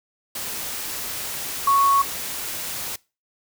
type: tone in noise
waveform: sine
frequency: 1108.7 Hz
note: C#6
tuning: in tune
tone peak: -14 dBFS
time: 1.67-2.02 s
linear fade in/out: 5 ms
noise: white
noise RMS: -30 dBFS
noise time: 0.35-2.96 s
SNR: +13 dB
effects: noise-tail reverb RT60 0.3 s tail -23 dB re dry